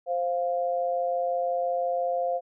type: tone pair together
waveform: sine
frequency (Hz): 524.2 / 698.5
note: C5 / F5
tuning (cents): +3 / 0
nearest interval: perfect fourth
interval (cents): 497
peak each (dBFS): -27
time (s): 0.06-2.41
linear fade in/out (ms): 50
effects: none

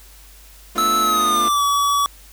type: chord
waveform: sawtooth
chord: B half-diminished seventh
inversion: third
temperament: equal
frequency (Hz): 220 / 246.9 / 293.7 / 349.2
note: A3 / B3 / D4 / F4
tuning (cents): 0 / 0 / 0 / 0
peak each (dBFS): -26 / -29 / -29 / -25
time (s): 0.75-1.49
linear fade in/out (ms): 10
type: tone with pitch glide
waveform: square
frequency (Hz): 1309 to 1139.6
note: E6 to C#6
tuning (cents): -13 to +48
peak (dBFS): -16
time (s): 0.78-2.06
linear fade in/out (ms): 0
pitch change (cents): -239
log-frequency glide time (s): 1.01-1.63
effects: added 50 Hz sine -44 dBFS peak until 2.32 s + white hiss -47 dBFS RMS until 2.32 s

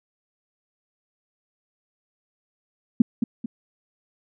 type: tone with echo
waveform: sine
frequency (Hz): 233.1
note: A#3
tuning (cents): 0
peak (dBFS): -9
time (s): 3-3.02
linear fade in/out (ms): 5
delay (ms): 220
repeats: 2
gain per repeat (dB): -8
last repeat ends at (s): 3.46
effects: none

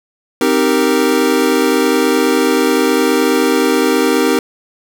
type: chord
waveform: square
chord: C minor seventh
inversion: none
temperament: equal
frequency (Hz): 261.6 / 311.1 / 392 / 466.2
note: C4 / Eb4 / G4 / Bb4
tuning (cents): 0 / 0 / 0 / 0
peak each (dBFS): -17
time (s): 0.41-4.39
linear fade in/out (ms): 2
effects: none

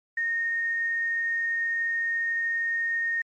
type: tone with quantisation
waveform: sine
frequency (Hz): 1846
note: A#6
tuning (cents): -17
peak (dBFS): -24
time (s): 0.17-3.22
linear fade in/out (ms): 5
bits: 9
effects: MP3 32 kbps

